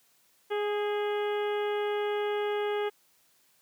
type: harmonic tone with a mistuned harmonic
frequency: 415.3 Hz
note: G#4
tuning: in tune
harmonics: 1 / 2 / 3 / 4 / 5 / 6 / 7 / 8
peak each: -28 / -36 / -41 / -42 / -43 / -49 / -46 / -48 dBFS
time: 0.5-2.9 s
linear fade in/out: 20 ms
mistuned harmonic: 4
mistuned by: -28 cents
effects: white hiss -66 dBFS RMS until 3.61 s + high-pass 100 Hz 12 dB/octave